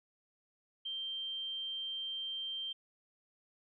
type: tone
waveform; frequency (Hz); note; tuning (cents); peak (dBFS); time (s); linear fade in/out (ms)
sine; 3150; G7; +8; -37; 0.85-2.73; 10
effects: none